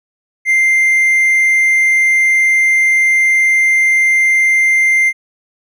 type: tone with hard clipping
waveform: triangle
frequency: 2093 Hz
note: C7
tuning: in tune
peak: -9 dBFS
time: 0.45-5.13 s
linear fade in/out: 50 ms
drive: 5 dB
effects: none